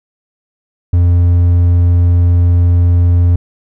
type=tone; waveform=triangle; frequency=87.31 Hz; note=F2; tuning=in tune; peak=-4 dBFS; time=0.93-3.36 s; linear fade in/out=5 ms; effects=none